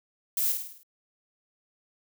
violet noise with echo, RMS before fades -27 dBFS, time 0.37-0.52 s, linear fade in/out 2 ms, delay 52 ms, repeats 6, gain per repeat -5 dB, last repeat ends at 0.832 s, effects none

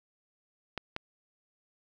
clicks, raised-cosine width 0.3 ms, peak -18 dBFS, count 2, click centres 0.777 / 0.964 s, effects none

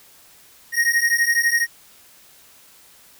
square beating tone pair, 1864.7 / 1876.7 Hz, A#6 / A#6, 0 / +11 cents, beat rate 12 Hz, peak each -20 dBFS, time 0.72-1.67 s, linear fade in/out 50 ms, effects white hiss -50 dBFS RMS until 3.19 s

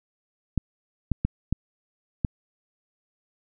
clicks, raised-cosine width 5 ms, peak -10 dBFS, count 5, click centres 0.577 / 1.117 / 1.25 / 1.526 / 2.248 s, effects none

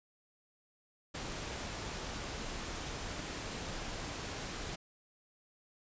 pink noise, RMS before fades -41 dBFS, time 1.14-4.76 s, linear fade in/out 10 ms, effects resampled to 16000 Hz

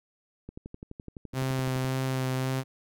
click train, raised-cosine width 3 ms, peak -27 dBFS, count 17, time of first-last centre 0.49-1.846 s, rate 11.8 Hz
sawtooth tone with vibrato, 130.81 Hz, C3, in tune, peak -23 dBFS, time 1.33-2.64 s, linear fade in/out 50 ms, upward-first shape sine, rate 1.8 Hz, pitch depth 14 cents each way
effects none

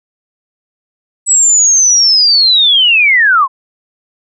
sine linear sweep, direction down, 7900 to 1000 Hz, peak -5 dBFS, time 1.26-3.48 s, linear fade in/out 50 ms, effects none

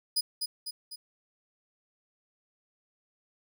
sawtooth tone with echo, 4972 Hz, D#8, 2 cents flat, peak -22 dBFS, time 0.16-0.21 s, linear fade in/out 10 ms, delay 250 ms, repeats 3, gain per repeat -5 dB, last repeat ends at 0.96 s, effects none

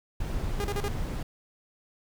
brown noise, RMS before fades -31 dBFS, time 0.2-1.23 s, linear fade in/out 5 ms
sawtooth tone bursts, 406.6 Hz, G#4, 37 cents flat, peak -26 dBFS, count 4, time 0.6-0.881 s, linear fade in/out 0 ms, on 41 ms, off 39 ms
effects none

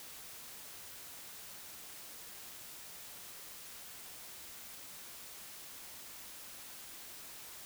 silence, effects white hiss -50 dBFS RMS until 7.65 s

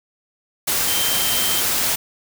sine tone in noise, 3136 Hz, G7, in tune, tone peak -25 dBFS, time 0.87-1.61 s, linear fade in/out 10 ms, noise white, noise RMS -20 dBFS, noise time 0.67-1.96 s, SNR -8 dB, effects none

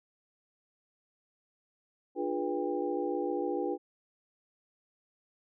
sine tone cluster, 297.3 / 352.2 / 419.1 / 492.1 / 798 Hz, D4 / F4 / G#4 / B4 / G5, +21 / +15 / +16 / -6 / +31 cents, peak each -36 / -34 / -37 / -36 / -39 dBFS, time 2.15-3.78 s, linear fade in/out 50 ms, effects none

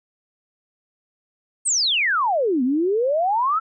sine exponential two-way sweep, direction down then up, 8870 to 241.8 to 1359 Hz, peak -17 dBFS, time 1.65-3.6 s, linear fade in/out 20 ms, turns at 2.63 s, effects none

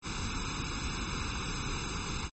pink noise with comb filter, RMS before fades -35 dBFS, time 0.02-2.3 s, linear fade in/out 50 ms, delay 0.79 ms, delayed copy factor +1, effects MP3 32 kbps

